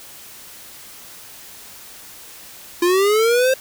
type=linear sweep; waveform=square; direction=up; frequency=341.8 to 532 Hz; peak=-14 dBFS; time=2.82-3.54 s; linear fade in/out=5 ms; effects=white hiss -40 dBFS RMS until 3.6 s